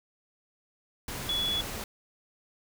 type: tone in noise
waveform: sine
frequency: 3396 Hz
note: G#7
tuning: 38 cents sharp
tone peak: -27 dBFS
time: 1.29-1.61 s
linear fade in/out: 2 ms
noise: pink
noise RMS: -37 dBFS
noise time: 1.08-1.84 s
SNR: +7 dB
effects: none